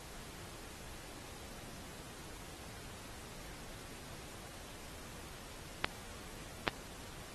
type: clicks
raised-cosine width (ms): 0.3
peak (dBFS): -12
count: 2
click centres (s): 5.845 / 6.678
effects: pink hiss -51 dBFS RMS until 7.34 s + AAC 32 kbps